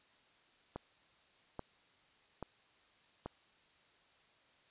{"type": "click train", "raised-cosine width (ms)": 1, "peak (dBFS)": -27, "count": 4, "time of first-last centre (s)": [0.76, 3.26], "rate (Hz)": 1.2, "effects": ["white hiss -68 dBFS RMS until 4.7 s", "resampled to 8000 Hz"]}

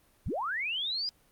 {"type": "linear sweep", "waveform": "sine", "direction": "up", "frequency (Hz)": [30.87, 4978], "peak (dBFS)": -30, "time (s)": [0.26, 1.09], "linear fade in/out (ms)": 0, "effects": ["pink hiss -65 dBFS RMS until 1.31 s", "Opus 32 kbps"]}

